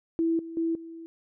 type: tone with level steps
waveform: sine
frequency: 329.6 Hz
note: E4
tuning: in tune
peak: -22 / -36 / -24 / -39 dBFS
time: 0.19-1.06 s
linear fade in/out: 0 ms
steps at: 0.39 / 0.57 / 0.75 s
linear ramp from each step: 2 ms
effects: none